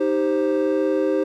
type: chord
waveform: triangle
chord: C minor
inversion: first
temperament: equal with one note detuned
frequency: 311.1 / 392 / 524.8 Hz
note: Eb4 / G4 / C5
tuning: 0 / 0 / +5 cents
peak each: -20 dBFS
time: 0-1.24 s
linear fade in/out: 10 ms
effects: tanh soft clip ceiling -7 dBFS